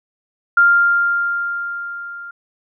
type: tone with level ramp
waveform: sine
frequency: 1396.9 Hz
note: F6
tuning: in tune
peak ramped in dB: -7 to -30 dBFS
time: 0.57-2.31 s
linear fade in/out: 5 ms
effects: none